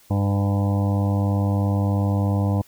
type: harmonic tone with a mistuned harmonic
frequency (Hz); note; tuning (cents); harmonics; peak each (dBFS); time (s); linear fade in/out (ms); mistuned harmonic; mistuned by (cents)
100; G2; +35; 1 / 2 / 3 / 5 / 6 / 7 / 8 / 9 / 10; -19 / -25 / -29 / -33 / -35 / -36 / -37 / -38 / -39; 0.1-2.62; 10; 9; -33
effects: white hiss -54 dBFS RMS until 2.67 s